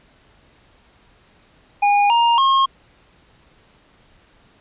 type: tone with pitch steps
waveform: square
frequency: 816 / 937.3 / 1076.7 Hz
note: G#5 / A#5 / C6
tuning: -31 / +9 / +49 cents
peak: -13 dBFS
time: 1.82-2.66 s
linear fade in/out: 10 ms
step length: 280 ms
effects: pink hiss -54 dBFS RMS until 4.6 s + resampled to 8000 Hz